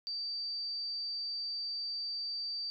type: tone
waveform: sine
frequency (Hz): 4642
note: D8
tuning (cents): -21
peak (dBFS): -35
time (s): 0.07-2.7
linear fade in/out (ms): 0
effects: none